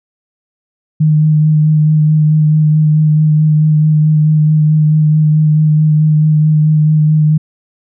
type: tone with vibrato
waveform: sine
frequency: 153.7 Hz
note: D#3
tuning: 21 cents flat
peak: -6 dBFS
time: 1-7.38 s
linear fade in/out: 10 ms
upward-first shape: sine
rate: 4.6 Hz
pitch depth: 17 cents each way
effects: none